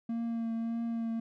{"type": "tone with vibrato", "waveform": "triangle", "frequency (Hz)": 229.7, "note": "A#3", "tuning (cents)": -25, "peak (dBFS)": -29, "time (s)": [0.09, 1.2], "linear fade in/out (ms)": 5, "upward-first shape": "triangle", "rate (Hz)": 1.7, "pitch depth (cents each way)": 21, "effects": []}